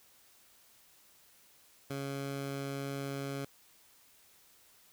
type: tone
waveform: 15% pulse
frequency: 138.59 Hz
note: C#3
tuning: in tune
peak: -30 dBFS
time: 1.9-3.45 s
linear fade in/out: 5 ms
effects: white hiss -63 dBFS RMS until 4.92 s